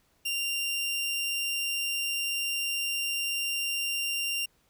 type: tone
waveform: sawtooth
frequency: 2781 Hz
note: F7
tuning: 8 cents flat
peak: -25 dBFS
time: 0.25-4.46 s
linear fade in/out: 10 ms
effects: pink hiss -68 dBFS RMS until 4.69 s